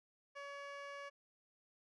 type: tone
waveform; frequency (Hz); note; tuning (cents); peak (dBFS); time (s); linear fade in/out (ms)
15% pulse; 565; C#5; +33; -40; 0.35-1.1; 20
effects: low-pass 4000 Hz 12 dB/octave